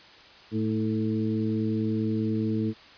harmonic tone with a mistuned harmonic, 110 Hz, A2, in tune, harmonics 1 / 2 / 3 / 4, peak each -30 / -27 / -30 / -35 dBFS, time 0.51-2.74 s, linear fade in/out 50 ms, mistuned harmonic 3, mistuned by -28 cents, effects white hiss -50 dBFS RMS until 2.97 s + resampled to 11025 Hz

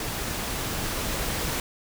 pink noise with level ramp, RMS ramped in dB -31 to -28 dBFS, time 0-1.6 s, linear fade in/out 2 ms, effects none

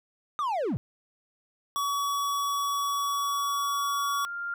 triangle linear sweep, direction down, 1245 to 94 Hz, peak -24 dBFS, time 0.39-0.77 s, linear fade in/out 0 ms
square tone, 1132 Hz, C#6, 36 cents sharp, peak -27 dBFS, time 1.76-4.25 s, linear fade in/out 0 ms
sine tone with exponential growth, 1396.9 Hz, F6, in tune, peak -29 dBFS, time 2.1-4.54 s, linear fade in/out 2 ms, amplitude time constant 530 ms
effects none

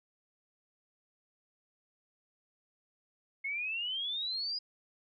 sine exponential sweep, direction up, 2156 to 4972 Hz, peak -33 dBFS, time 3.44-4.59 s, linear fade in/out 10 ms, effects none

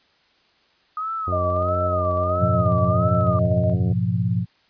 sine tone with vibrato, 1237 Hz, D#6, 10 cents flat, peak -24 dBFS, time 0.97-3.39 s, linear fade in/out 2 ms, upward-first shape sine, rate 1.5 Hz, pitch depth 120 cents each way
harmonic tone, 90.8 Hz, F#2, 32 cents flat, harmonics 1 / 2 / 3 / 4 / 5 / 6 / 7 / 8, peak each -24 / -35 / -36 / -35 / -38 / -42 / -45 / -45 dBFS, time 1.27-3.93 s, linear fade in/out 10 ms
sine tone with tremolo, 622.3 Hz, D#5, in tune, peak -21 dBFS, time 1.32-3.74 s, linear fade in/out 10 ms, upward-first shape square, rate 8.2 Hz, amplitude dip 25%
sine chord, F diminished, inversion first, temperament equal with one note detuned, 103.83 / 121.35 / 174.61 Hz, Ab2 / Cb3 / F3, 0 / -30 / 0 cents, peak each -23 dBFS, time 2.38-4.46 s, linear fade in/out 50 ms
effects white hiss -60 dBFS RMS until 4.69 s + resampled to 11025 Hz

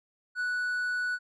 triangle tone, 1478 Hz, F#6, 2 cents flat, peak -26 dBFS, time 0.35-1.19 s, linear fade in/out 50 ms, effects resampled to 24000 Hz

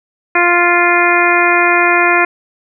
harmonic tone, 349.2 Hz, F4, in tune, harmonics 1 / 2 / 3 / 4 / 5 / 6 / 7, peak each -16 / -16 / -16 / -16 / -16 / -16 / -16 dBFS, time 0.35-2.25 s, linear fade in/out 5 ms, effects none

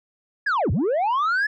sine linear two-way sweep, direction down then up, 1741 to 68.1 to 1741 Hz, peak -16 dBFS, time 0.46-1.47 s, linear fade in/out 10 ms, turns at 0.71 s, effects tanh soft clip ceiling -18 dBFS

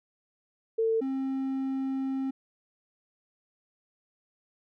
sine / triangle tone pair in turn, 449 / 267 Hz, A4 / C4, +35 / +35 cents, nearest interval major sixth, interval 900 cents, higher first, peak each -23 / -26 dBFS, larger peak first, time 0.78-1.01 / 1.01-2.31 s, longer second, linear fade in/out 10 ms, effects none

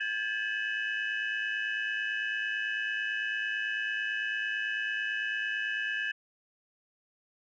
sine tone cluster, 1610 / 1719 / 2584 / 2960 Hz, G6 / A6 / E7 / F#7, +46 / -41 / -35 / 0 cents, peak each -34 / -32 / -38 / -40 dBFS, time 0-6.12 s, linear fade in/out 10 ms, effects tanh soft clip ceiling -22 dBFS

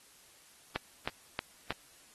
click train, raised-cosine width 0.3 ms, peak -16 dBFS, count 4, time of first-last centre 0.76-1.706 s, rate 3.17 Hz, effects white hiss -60 dBFS RMS until 2.14 s + AAC 32 kbps

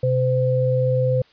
sine tone pair together, 128 / 512 Hz, C3 / C5, -38 / -38 cents, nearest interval 2 octaves, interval 2400 cents, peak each -19 dBFS, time 0.03-1.22 s, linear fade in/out 5 ms, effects white hiss -55 dBFS RMS until 1.32 s + resampled to 11025 Hz

